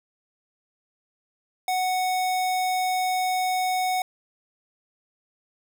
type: tone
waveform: square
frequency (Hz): 740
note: F#5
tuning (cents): 0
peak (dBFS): -23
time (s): 1.68-4.02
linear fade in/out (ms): 2
effects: none